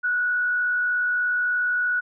sine tone with frequency modulation, 1468 Hz, F#6, 14 cents flat, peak -20 dBFS, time 0.03-2.01 s, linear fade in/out 20 ms, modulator 56.8 Hz, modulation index 0.33, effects none

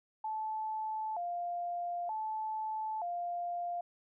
sine tone with vibrato, 780 Hz, G5, 9 cents flat, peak -34 dBFS, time 0.24-3.81 s, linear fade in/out 5 ms, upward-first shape square, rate 0.54 Hz, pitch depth 190 cents each way, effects none

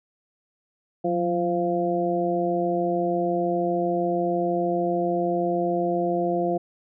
harmonic tone with a mistuned harmonic, 173.3 Hz, F3, 13 cents flat, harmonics 1 / 2 / 3 / 4, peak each -29 / -25 / -28 / -26 dBFS, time 1.04-6.58 s, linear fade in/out 10 ms, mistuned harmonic 1, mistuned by +56 cents, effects none

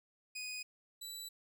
20% pulse tone pair in turn, 2490 / 3953 Hz, D#7 / B7, +1 / +1 cents, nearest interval minor sixth, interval 800 cents, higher second, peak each -36 / -38 dBFS, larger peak first, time 0.35-0.63 / 1.01-1.29 s, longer neither, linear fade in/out 10 ms, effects none

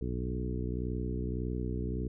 harmonic tone with a mistuned harmonic, 61.74 Hz, B1, in tune, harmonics 1 / 2 / 3 / 4 / 5 / 6 / 7, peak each -35 / -38 / -40 / -41 / -42 / -43 / -43 dBFS, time 0.01-2.08 s, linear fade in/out 5 ms, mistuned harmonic 1, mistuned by +36 cents, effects none

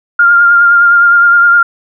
sine tone with vibrato, 1402 Hz, F6, 6 cents sharp, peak -3 dBFS, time 0.19-1.63 s, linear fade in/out 5 ms, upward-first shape triangle, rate 9.7 Hz, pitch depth 27 cents each way, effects none

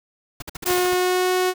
pink noise bursts, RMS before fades -32 dBFS, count 8, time 0.4-0.94 s, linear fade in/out 5 ms, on 22 ms, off 52 ms
sawtooth tone with pitch glide, 360.6 to 367.3 Hz, F#4 to F#4, -45 to -13 cents, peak -14 dBFS, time 0.65-1.54 s, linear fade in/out 50 ms, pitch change +32 cents, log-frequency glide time 0.76-1.32 s
white noise with exponential decay, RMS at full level -24 dBFS, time 0.66-1.4 s, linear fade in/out 0 ms, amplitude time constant 160 ms
effects none

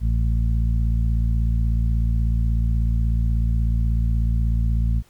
harmonic tone, 56.4 Hz, A1, 44 cents sharp, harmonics 1 / 2 / 3 / 4, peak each -18 / -24 / -32 / -34 dBFS, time 0-5.03 s, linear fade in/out 50 ms, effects pink hiss -57 dBFS RMS until 5.09 s

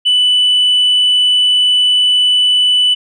sine tone, 2983 Hz, F#7, 13 cents sharp, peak -6 dBFS, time 0.05-2.95 s, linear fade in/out 20 ms, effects tanh soft clip ceiling -6 dBFS

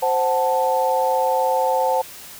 sine chord, F# diminished, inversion second, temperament equal, 523.3 / 740 / 880 Hz, C5 / F#5 / A5, 0 / 0 / 0 cents, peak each -20 / -23 / -20 dBFS, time 0.02-2.02 s, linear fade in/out 10 ms, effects white hiss -39 dBFS RMS until 2.39 s

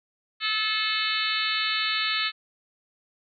harmonic tone with a mistuned harmonic, 433.9 Hz, A4, 24 cents flat, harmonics 3 / 4 / 5 / 6 / 7 / 8 / 9 / 10, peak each -32 / -32 / -32 / -32 / -32 / -32 / -32 / -32 dBFS, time 0.4-2.32 s, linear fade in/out 50 ms, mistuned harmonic 8, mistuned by +52 cents, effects none

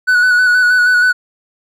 triangle tone with vibrato, 1480 Hz, F#6, in tune, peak -6 dBFS, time 0.07-1.13 s, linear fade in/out 20 ms, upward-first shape square, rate 6.3 Hz, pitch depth 23 cents each way, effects none

